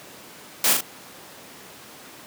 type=noise with echo; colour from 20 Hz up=white; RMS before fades=-19 dBFS; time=0.64-0.73 s; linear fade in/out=2 ms; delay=39 ms; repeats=2; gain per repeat=-4 dB; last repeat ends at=0.808 s; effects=pink hiss -43 dBFS RMS until 2.26 s + high-pass 200 Hz 12 dB/octave